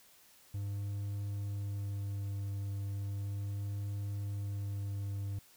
triangle tone with vibrato, 100.4 Hz, G2, 42 cents sharp, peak -33 dBFS, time 0.54-5.39 s, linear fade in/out 5 ms, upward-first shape sine, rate 0.36 Hz, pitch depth 13 cents each way, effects white hiss -62 dBFS RMS until 5.56 s

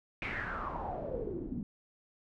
pink noise with low-pass filter sweep, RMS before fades -38 dBFS, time 0.22-1.63 s, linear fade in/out 2 ms, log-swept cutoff 2400 to 220 Hz, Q 6.3, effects none

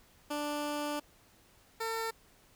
15% pulse tone pair in turn, 294.3 / 451 Hz, D4 / A4, +4 / +43 cents, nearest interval perfect fifth, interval 739 cents, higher second, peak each -27 dBFS, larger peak neither, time 0.3-1 / 1.8-2.11 s, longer first, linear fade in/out 10 ms, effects pink hiss -63 dBFS RMS until 2.55 s

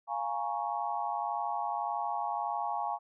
sine chord, Bb minor seventh, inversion second, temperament equal, 698.5 / 830.6 / 932.3 / 1108.7 Hz, F5 / Ab5 / Bb5 / Db6, 0 / 0 / 0 / 0 cents, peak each -37 / -34 / -38 / -38 dBFS, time 0.07-2.99 s, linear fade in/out 50 ms, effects none

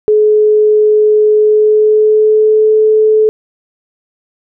sine tone with pitch glide, 425.6 to 432.8 Hz, G#4 to A4, +42 to -29 cents, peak -5 dBFS, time 0.08-3.29 s, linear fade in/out 0 ms, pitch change +29 cents, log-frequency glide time 1.37-2.74 s, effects none

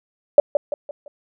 sine tone with echo, 580 Hz, D5, 22 cents flat, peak -4 dBFS, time 0.38-0.4 s, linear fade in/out 2 ms, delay 170 ms, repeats 4, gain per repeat -8 dB, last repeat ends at 1.08 s, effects none

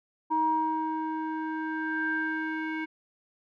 square tone with low-pass filter sweep, 315.9 Hz, D#4, 26 cents sharp, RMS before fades -30 dBFS, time 0.3-2.86 s, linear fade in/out 20 ms, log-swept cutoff 910 to 2000 Hz, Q 8.7, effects none

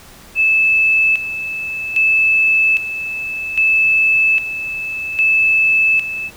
sine tone with tremolo, 2619 Hz, E7, 12 cents flat, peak -10 dBFS, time 0.35-6.31 s, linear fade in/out 50 ms, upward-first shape square, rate 0.62 Hz, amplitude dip 70%, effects pink hiss -41 dBFS RMS until 6.36 s

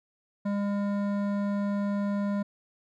sine tone with hard clipping, 202.2 Hz, G#3, 46 cents flat, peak -28 dBFS, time 0.45-2.43 s, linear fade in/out 10 ms, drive 13 dB, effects none

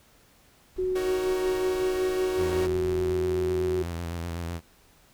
brown noise, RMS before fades -44 dBFS, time 0.76-3.15 s, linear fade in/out 5 ms
sine tone, 370 Hz, F#4, in tune, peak -24 dBFS, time 0.78-3.83 s, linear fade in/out 10 ms
sawtooth chord, D# minor seventh, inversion none, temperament equal with one note detuned, 311.1 / 375.4 / 466.2 / 554.4 Hz, D#4 / F#4 / A#4 / C#5, 0 / +25 / 0 / 0 cents, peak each -35 / -31 / -35 / -35 dBFS, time 0.95-2.67 s, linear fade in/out 10 ms
sawtooth tone with vibrato, 84.9 Hz, F2, 48 cents flat, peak -27 dBFS, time 2.36-4.61 s, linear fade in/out 50 ms, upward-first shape square, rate 8 Hz, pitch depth 36 cents each way
effects pink hiss -59 dBFS RMS until 5.13 s

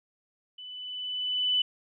sine tone with level ramp, 2994 Hz, F#7, 20 cents sharp, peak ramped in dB -41 to -21 dBFS, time 0.58-1.62 s, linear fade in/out 5 ms, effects none

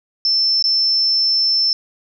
sine tone with dropouts, 5320 Hz, E8, 15 cents sharp, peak -13 dBFS, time 0.25-1.73 s, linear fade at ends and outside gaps 1 ms, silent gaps 0.625-0.64 s, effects none

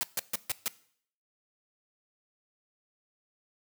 white noise bursts, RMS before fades -30 dBFS, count 5, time 0.01-0.68 s, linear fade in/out 0 ms, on 22 ms, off 140 ms, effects noise-tail reverb RT60 0.6 s tail -19 dB re dry + high-pass 100 Hz 12 dB/octave

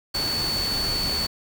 sine tone in noise, 4461 Hz, C#8, 10 cents sharp, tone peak -24 dBFS, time 0.14-1.27 s, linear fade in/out 10 ms, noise pink, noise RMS -30 dBFS, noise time 0.14-1.27 s, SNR +3 dB, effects none

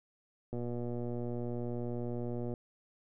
click train, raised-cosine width 2 ms, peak -26 dBFS, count 242, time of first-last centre 0.53-2.538 s, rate 120 Hz, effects none

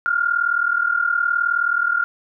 sine tone pair together, 1391 / 1430.1 Hz, F6 / F6, -7 / +41 cents, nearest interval unison, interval 48 cents, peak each -19 / -20 dBFS, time 0.06-2.04 s, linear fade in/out 0 ms, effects none

